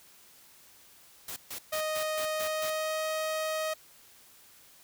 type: noise bursts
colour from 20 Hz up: white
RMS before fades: -39 dBFS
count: 7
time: 1.28-2.701 s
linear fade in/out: 5 ms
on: 83 ms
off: 140 ms
type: tone with pitch glide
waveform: sawtooth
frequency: 622.3 to 628.4 Hz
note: D#5 to D#5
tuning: 0 to +17 cents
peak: -26 dBFS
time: 1.72-3.74 s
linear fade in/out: 10 ms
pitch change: +17 cents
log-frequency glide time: 2.32-3.04 s
effects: white hiss -57 dBFS RMS until 4.83 s